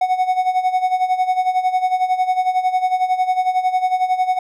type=tone with tremolo; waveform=triangle; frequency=740 Hz; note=F#5; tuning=in tune; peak=-10 dBFS; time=0.01-4.39 s; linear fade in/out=5 ms; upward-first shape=sine; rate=11 Hz; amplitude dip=75%; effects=none